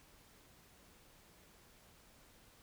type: silence
effects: pink hiss -64 dBFS RMS until 2.62 s